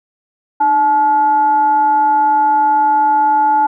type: tone with frequency modulation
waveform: sine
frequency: 862 Hz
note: A5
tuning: 36 cents flat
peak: -9 dBFS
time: 0.6-3.67 s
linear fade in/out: 10 ms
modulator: 557 Hz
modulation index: 0.3
effects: none